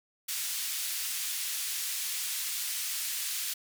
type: band-pass noise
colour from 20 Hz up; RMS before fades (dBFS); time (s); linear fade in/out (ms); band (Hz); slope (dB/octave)
white; -34; 0.28-3.54; 10; 2200 to 15000; 12
effects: none